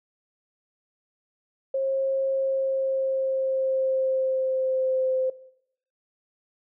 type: tone with pitch glide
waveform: sine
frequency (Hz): 537 to 519.3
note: C5 to C5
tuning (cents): +45 to -13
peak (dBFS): -22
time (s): 1.74-5.3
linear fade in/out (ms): 5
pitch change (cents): -58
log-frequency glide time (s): 2.29-5.16
effects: noise-tail reverb RT60 0.7 s tail -17 dB re dry